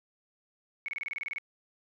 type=tone bursts; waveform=sine; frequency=2217 Hz; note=C#7; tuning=in tune; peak=-32 dBFS; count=11; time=0.86-1.383 s; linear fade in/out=0 ms; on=23 ms; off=27 ms; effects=none